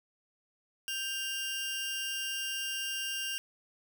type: tone pair together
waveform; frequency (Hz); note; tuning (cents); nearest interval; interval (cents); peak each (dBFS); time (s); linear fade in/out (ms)
sawtooth; 1574 / 2805; G6 / F7; +7 / +7; minor seventh; 1000; -37 / -31; 0.88-3.38; 0
effects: none